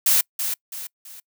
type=noise with echo; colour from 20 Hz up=blue; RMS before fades=-17 dBFS; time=0.06-0.21 s; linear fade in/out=5 ms; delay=330 ms; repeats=3; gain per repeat=-8 dB; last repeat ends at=1.2 s; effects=noise-tail reverb RT60 0.1 s tail -26 dB re dry